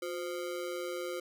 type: ring-modulated tone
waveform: square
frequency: 437.9 Hz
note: A4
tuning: 8 cents flat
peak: -33 dBFS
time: 0.02-1.2 s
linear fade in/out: 5 ms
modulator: 79.7 Hz
effects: none